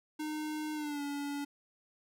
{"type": "tone with pitch glide", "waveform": "square", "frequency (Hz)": [306.2, 285.7], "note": ["D#4", "D4"], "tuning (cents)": [-28, -48], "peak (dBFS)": -36, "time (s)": [0.19, 1.45], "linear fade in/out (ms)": 10, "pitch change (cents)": -120, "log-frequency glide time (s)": [0.74, 1.02], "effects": []}